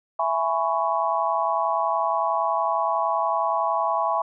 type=chord; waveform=sine; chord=C# minor seventh; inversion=first; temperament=just; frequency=665.2 / 831.5 / 997.9 / 1108.7 Hz; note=E5 / G#5 / B5 / C#6; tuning=+16 / +2 / +18 / 0 cents; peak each=-26 dBFS; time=0.19-4.22 s; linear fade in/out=5 ms; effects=none